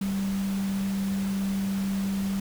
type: tone in noise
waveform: sine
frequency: 195.3 Hz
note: G3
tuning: 6 cents flat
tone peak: -25 dBFS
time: 0.01-2.4 s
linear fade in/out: 5 ms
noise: pink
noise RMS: -40 dBFS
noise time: 0.01-2.4 s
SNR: +12 dB
effects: none